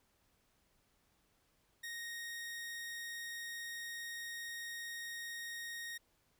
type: tone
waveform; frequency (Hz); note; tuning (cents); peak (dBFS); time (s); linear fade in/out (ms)
sawtooth; 1864.7; A#6; 0; -39; 1.83-5.98; 10
effects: pink hiss -75 dBFS RMS until 6.39 s